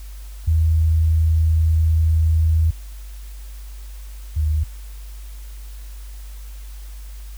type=tone pair in turn; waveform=sine; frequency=80.3 / 76.62 Hz; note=E2 / D#2; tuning=-45 / -26 cents; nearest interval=minor second; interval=81 cents; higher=first; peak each=-13 / -16 dBFS; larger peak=first; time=0.47-2.71 / 4.36-4.64 s; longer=first; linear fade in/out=10 ms; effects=added 50 Hz sine -32 dBFS peak until 7.37 s + white hiss -48 dBFS RMS until 7.37 s